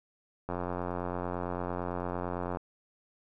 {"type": "click train", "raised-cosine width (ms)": 1, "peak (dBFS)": -20, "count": 186, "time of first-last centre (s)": [0.49, 2.571], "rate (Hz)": 88.9, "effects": []}